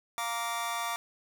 sawtooth chord, Bb major, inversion second, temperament just, 699.2 / 932.3 / 1165.4 Hz, F5 / Bb5 / D6, +2 / 0 / -14 cents, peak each -33 / -32 / -31 dBFS, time 0.18-0.96 s, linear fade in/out 0 ms, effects none

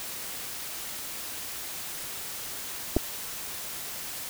clicks, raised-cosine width 2 ms, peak -10 dBFS, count 2, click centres 2.965 / 2.968 s, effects white hiss -37 dBFS RMS until 4.29 s

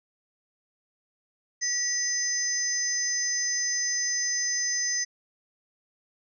sine tone cluster, 1934 / 5070 / 6160 Hz, B6 / D#8 / G8, -37 / +32 / -31 cents, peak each -32 / -31 / -27 dBFS, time 1.61-5.05 s, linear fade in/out 20 ms, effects none

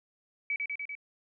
sine tone with echo, 2286 Hz, D7, 47 cents flat, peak -28 dBFS, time 0.5-0.56 s, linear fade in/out 2 ms, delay 98 ms, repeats 4, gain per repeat -2 dB, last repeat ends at 0.952 s, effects none

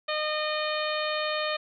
harmonic tone, 611 Hz, D#5, 32 cents flat, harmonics 1 / 2 / 3 / 4 / 5 / 6 / 7, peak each -30 / -33 / -35 / -36 / -37 / -38 / -38 dBFS, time 0.08-1.57 s, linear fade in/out 10 ms, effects none

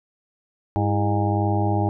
harmonic tone with a mistuned harmonic, 101.7 Hz, G#2, 36 cents flat, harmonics 1 / 2 / 3 / 4 / 6 / 7 / 8 / 9, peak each -21 / -29 / -26 / -31 / -31 / -33 / -26 / -38 dBFS, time 0.76-1.89 s, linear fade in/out 0 ms, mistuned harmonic 3, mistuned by +100 cents, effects none

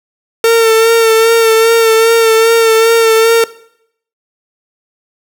45% pulse tone with vibrato, 452.6 Hz, A4, 49 cents sharp, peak -5 dBFS, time 0.44-3.44 s, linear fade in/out 2 ms, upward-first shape sine, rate 2.5 Hz, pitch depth 29 cents each way, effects noise-tail reverb RT60 0.7 s tail -19 dB re dry

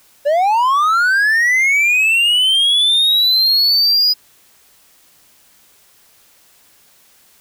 triangle linear sweep, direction up, 554.4 to 4965 Hz, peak -9 dBFS, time 0.25-4.14 s, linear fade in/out 20 ms, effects white hiss -51 dBFS RMS until 7.4 s

